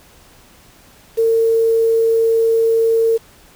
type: tone with quantisation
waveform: sine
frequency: 453.6 Hz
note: A#4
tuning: 47 cents flat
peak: -11 dBFS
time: 1.17-3.18 s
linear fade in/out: 20 ms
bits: 6
effects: pink hiss -47 dBFS RMS until 3.55 s